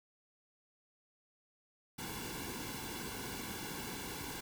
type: noise with comb filter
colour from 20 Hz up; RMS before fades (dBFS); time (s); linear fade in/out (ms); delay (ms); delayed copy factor
pink; -43; 1.98-4.41; 10; 1.6; -0.75
effects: none